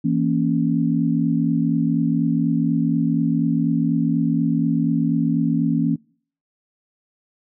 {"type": "chord", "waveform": "sine", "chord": "A# diminished", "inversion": "second", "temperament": "equal", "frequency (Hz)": [164.81, 233.1, 277.2], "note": ["E3", "A#3", "C#4"], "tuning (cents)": [0, 0, 0], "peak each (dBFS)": -21, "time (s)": [0.04, 5.96], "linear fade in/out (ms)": 10, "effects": ["noise-tail reverb RT60 0.5 s tail -25 dB re dry"]}